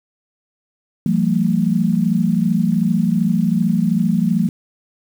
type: tone cluster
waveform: sine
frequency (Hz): 170 / 192.7 / 225.6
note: F3 / G3 / A3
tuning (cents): -46 / -29 / +44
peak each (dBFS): -18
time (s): 1.06-4.49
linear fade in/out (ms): 2
effects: 7-bit